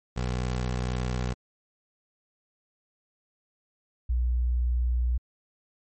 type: tone pair in turn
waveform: 20% pulse / sine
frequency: 62 / 60.69 Hz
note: B1 / B1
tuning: +7 / -30 cents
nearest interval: unison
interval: 37 cents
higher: first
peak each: -22 dBFS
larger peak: neither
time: 0.16-1.34 / 4.09-5.18 s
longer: first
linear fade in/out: 10 ms
effects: MP3 32 kbps